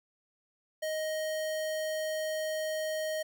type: tone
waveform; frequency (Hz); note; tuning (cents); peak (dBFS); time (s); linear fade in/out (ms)
square; 625; D#5; +8; -32; 0.82-3.23; 10
effects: none